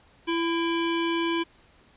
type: harmonic tone with a mistuned harmonic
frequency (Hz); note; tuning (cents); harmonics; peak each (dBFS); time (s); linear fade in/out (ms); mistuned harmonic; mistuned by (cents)
335.1; E4; +29; 1 / 3 / 5 / 7 / 9 / 10; -25 / -31 / -37 / -34 / -36 / -39; 0.27-1.44; 20; 5; -52
effects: pink hiss -58 dBFS RMS until 1.96 s + resampled to 8000 Hz